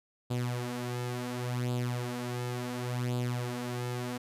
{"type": "tone with flanger", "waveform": "sawtooth", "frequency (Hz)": 123, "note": "B2", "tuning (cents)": -7, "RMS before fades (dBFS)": -34, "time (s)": [0.3, 4.18], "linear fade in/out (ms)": 10, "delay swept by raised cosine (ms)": [0.25, 5.85], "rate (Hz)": 0.7, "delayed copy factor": 0.65, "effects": ["resampled to 32000 Hz"]}